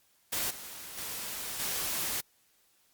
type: noise with level steps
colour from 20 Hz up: white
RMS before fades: -32 / -44 / -38 / -33 dBFS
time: 0.32-2.21 s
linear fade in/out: 10 ms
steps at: 0.5 / 0.97 / 1.59 s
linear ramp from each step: 10 ms
effects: white hiss -68 dBFS RMS until 2.93 s + Opus 48 kbps